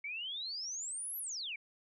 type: exponential two-way sweep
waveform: sine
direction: up then down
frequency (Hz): 2212 to 11990 to 2212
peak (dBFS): -38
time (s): 0.04-1.56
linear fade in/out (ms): 5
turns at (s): 1.18
effects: none